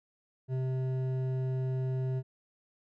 sine tone with hard clipping, 130 Hz, C3, 11 cents flat, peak -31 dBFS, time 0.48-2.23 s, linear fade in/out 50 ms, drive 9 dB, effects none

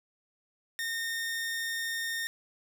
sawtooth tone, 1832 Hz, A#6, 31 cents flat, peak -28 dBFS, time 0.79-2.27 s, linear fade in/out 0 ms, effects none

